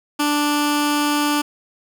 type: tone with notch filter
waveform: 15% pulse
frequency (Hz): 293.7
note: D4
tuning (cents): 0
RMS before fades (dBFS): -19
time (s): 0.19-1.42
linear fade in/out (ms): 10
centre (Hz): 630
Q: 1.5
effects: none